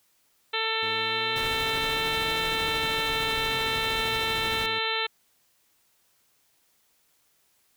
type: harmonic tone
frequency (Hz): 445.6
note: A4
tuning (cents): +22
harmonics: 1 / 2 / 3 / 4 / 5 / 6 / 7 / 8 / 9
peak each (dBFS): -34 / -34 / -34 / -34 / -34 / -34 / -34 / -34 / -34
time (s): 0.53-5.07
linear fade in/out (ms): 10
type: exponential two-way sweep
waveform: 15% pulse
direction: up then down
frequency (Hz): 103.3 to 165.5 to 103.3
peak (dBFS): -35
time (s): 0.82-4.79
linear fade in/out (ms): 5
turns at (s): 2.42
type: noise with tremolo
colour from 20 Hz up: pink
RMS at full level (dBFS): -36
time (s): 1.36-4.66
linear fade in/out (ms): 0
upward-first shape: triangle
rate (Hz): 13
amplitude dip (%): 30
effects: white hiss -67 dBFS RMS until 7.76 s